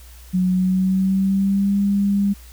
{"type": "tone with pitch glide", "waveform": "sine", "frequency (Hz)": [183.6, 200.2], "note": ["F#3", "G3"], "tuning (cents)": [-13, 37], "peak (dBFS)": -15, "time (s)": [0.33, 2.34], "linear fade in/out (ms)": 20, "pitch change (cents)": 150, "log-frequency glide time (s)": [0.51, 1.76], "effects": ["added 60 Hz sine -40 dBFS peak until 2.52 s", "white hiss -48 dBFS RMS until 2.52 s"]}